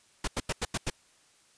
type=noise bursts; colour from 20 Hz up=pink; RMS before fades=-30 dBFS; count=6; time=0.24-0.901 s; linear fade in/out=5 ms; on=36 ms; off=89 ms; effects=white hiss -63 dBFS RMS until 1.57 s + resampled to 22050 Hz